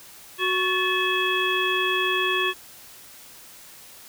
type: harmonic tone with a mistuned harmonic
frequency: 370 Hz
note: F#4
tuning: in tune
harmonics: 1 / 3 / 5 / 7 / 9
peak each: -27 / -27 / -27 / -27 / -27 dBFS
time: 0.38-2.54 s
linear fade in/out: 50 ms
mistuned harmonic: 5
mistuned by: -110 cents
effects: white hiss -46 dBFS RMS until 4.08 s